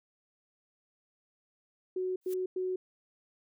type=tone bursts; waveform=sine; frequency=370 Hz; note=F#4; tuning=in tune; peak=-30 dBFS; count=3; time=1.96-2.76 s; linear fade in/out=5 ms; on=200 ms; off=100 ms
type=noise with exponential growth; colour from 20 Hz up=blue; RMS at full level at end=-42 dBFS; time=2.21-2.34 s; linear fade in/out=5 ms; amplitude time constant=28 ms
effects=none